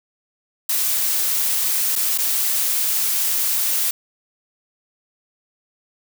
blue noise with dropouts, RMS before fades -20 dBFS, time 0.69-3.91 s, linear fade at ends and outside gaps 5 ms, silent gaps 1.955-1.96 / 2.178-2.184 s, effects none

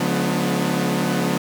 sawtooth tone cluster, 143.4 / 180 / 213.7 / 248.8 / 299 Hz, D3 / F#3 / G#3 / B3 / D4, -41 / -47 / +50 / +13 / +31 cents, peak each -23 / -19 / -23 / -21 / -25 dBFS, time 0-1.38 s, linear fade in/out 5 ms, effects 8-bit

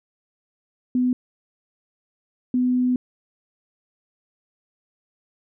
sine tone bursts at uneven times, 250.5 Hz, B3, 25 cents sharp, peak -17 dBFS, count 2, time 0.95-1.13 / 2.54-2.96 s, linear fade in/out 2 ms, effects none

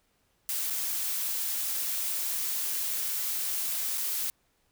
blue noise with dropouts, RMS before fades -31 dBFS, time 0.49-4.3 s, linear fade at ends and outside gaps 0 ms, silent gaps 0.7-0.705 / 3.975-3.98 s, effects pink hiss -71 dBFS RMS until 4.71 s

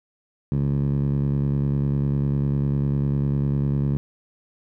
10% pulse tone with band-pass filter, 70 Hz, C#2, 18 cents sharp, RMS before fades -22 dBFS, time 0.52-3.97 s, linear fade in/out 0 ms, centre 140 Hz, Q 2, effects none

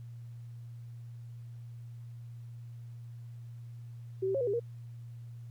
sine tone with pitch steps, 381.3 / 386.6 / 546 / 485.9 / 402.1 / 471.4 Hz, G4 / G4 / C#5 / B4 / G4 / A#4, -48 / -24 / -26 / -28 / +44 / +19 cents, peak -28 dBFS, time 4.22-4.598 s, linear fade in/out 10 ms, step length 63 ms, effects added 118 Hz sine -43 dBFS peak until 5.5 s + pink hiss -70 dBFS RMS until 5.5 s

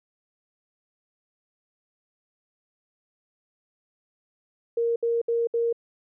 sine tone bursts, 466.2 Hz, A#4, in tune, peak -21 dBFS, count 4, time 4.77-5.728 s, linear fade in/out 5 ms, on 190 ms, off 66 ms, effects none

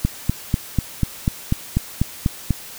click train, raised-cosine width 5 ms, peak -4 dBFS, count 11, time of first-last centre 0.05-2.507 s, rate 4.07 Hz, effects white hiss -37 dBFS RMS until 2.78 s

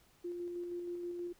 sine tone with tremolo, 349.8 Hz, F4, 3 cents sharp, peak -37 dBFS, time 0.24-1.33 s, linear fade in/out 10 ms, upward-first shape square, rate 6.3 Hz, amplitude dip 25%, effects pink hiss -67 dBFS RMS until 1.39 s

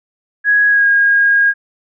sine tone with pitch glide, 1664 to 1630.7 Hz, G#6 to G#6, +3 to -32 cents, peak -8 dBFS, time 0.44-1.54 s, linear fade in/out 50 ms, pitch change -35 cents, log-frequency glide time 0.68-0.87 s, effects none

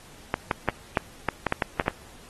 clicks, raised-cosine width 0.5 ms, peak -7 dBFS, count 10, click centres 0.341 / 0.512 / 0.687 / 0.972 / 1.287 / 1.467 / 1.524 / 1.622 / 1.798 / 1.881 s, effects pink hiss -50 dBFS RMS until 2.29 s + AAC 32 kbps

